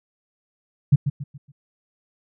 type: tone with echo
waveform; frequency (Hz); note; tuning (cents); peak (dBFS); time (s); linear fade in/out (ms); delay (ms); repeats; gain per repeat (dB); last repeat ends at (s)
sine; 141.3; C#3; +34; -9; 0.92-0.96; 10; 140; 4; -9; 1.52
effects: none